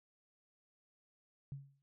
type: tone with exponential decay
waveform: sine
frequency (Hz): 138.59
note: C#3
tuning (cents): 0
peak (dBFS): -39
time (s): 1.52-1.82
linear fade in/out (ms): 0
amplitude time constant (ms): 64
effects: none